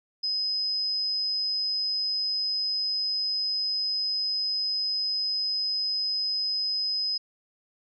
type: tone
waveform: sine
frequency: 5050 Hz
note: D#8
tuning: 25 cents sharp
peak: -25 dBFS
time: 0.23-7.18 s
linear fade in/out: 10 ms
effects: none